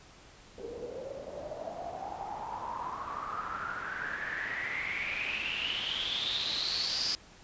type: noise with low-pass filter sweep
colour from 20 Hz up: white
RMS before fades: -36 dBFS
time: 0.58-7.15 s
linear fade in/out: 0 ms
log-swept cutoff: 440 to 5000 Hz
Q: 9.8
effects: pink hiss -55 dBFS RMS until 7.43 s + resampled to 16000 Hz